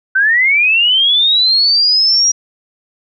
sine linear sweep, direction up, 1508 to 5750 Hz, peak -8 dBFS, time 0.15-2.32 s, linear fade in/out 10 ms, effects none

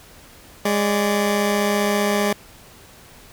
15% pulse tone pair together, 205.4 / 581 Hz, G#3 / D5, -19 / -19 cents, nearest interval octave + tritone, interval 1800 cents, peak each -12 / -19 dBFS, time 0.65-2.33 s, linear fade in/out 5 ms, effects pink hiss -46 dBFS RMS until 3.32 s

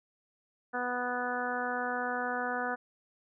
harmonic tone, 246.9 Hz, B3, in tune, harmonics 1 / 2 / 3 / 4 / 5 / 6 / 7, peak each -40 / -38 / -36 / -41 / -40 / -36 / -41 dBFS, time 0.73-2.76 s, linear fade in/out 20 ms, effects none

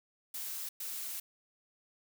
blue noise bursts at uneven times, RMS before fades -40 dBFS, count 2, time 0.34-0.69 / 0.8-1.2 s, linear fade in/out 5 ms, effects none

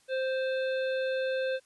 harmonic tone with a mistuned harmonic, 523.3 Hz, C5, in tune, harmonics 1 / 3 / 5 / 7 / 8, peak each -28 / -37 / -43 / -45 / -50 dBFS, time 0.08-1.6 s, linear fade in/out 50 ms, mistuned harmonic 7, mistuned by -39 cents, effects white hiss -65 dBFS RMS until 1.65 s + resampled to 24000 Hz

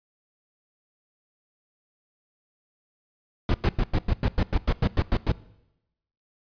brown noise bursts, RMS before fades -21 dBFS, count 13, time 3.49-5.318 s, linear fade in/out 2 ms, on 52 ms, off 96 ms, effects noise-tail reverb RT60 0.9 s tail -20 dB re dry + resampled to 11025 Hz

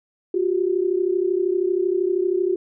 sine tone pair together, 356 / 388.8 Hz, F4 / G4, +33 / -14 cents, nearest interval major second, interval 153 cents, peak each -20 / -22 dBFS, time 0.34-2.56 s, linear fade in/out 5 ms, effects none

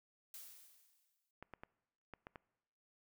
blue noise with exponential decay, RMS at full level -50 dBFS, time 0.34-1.31 s, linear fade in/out 2 ms, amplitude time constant 210 ms
clicks, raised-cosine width 0.5 ms, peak -34 dBFS, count 6, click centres 1.426 / 1.537 / 1.635 / 2.137 / 2.269 / 2.358 s
effects noise-tail reverb RT60 1.0 s tail -23 dB re dry

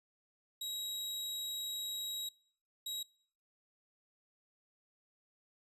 sawtooth tone bursts at uneven times, 3833 Hz, A#7, 47 cents sharp, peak -35 dBFS, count 2, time 0.61-2.29 / 2.86-3.03 s, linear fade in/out 5 ms, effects noise-tail reverb RT60 0.6 s tail -25 dB re dry + resampled to 32000 Hz

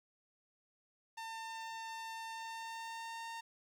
sawtooth tone with pitch glide, 901 to 915.2 Hz, A5 to A#5, +41 to -32 cents, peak -39 dBFS, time 1.17-3.41 s, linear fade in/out 10 ms, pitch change +27 cents, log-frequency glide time 2.24-3.29 s, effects low-pass 8000 Hz 12 dB/octave + 11-bit

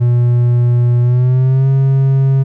triangle tone with pitch glide, 121 to 135.04 Hz, B2 to C#3, -35 to -45 cents, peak -6 dBFS, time 0-2.44 s, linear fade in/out 20 ms, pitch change +190 cents, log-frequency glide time 1.01-1.68 s, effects none

